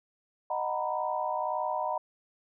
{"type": "chord", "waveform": "sine", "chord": "B major seventh", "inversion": "first", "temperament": "just", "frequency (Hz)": [617.4, 740.8, 926, 987.8], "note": ["D#5", "F#5", "A#5", "B5"], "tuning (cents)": [-14, 2, -12, 0], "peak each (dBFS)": -34, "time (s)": [0.5, 1.98], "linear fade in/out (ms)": 5, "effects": []}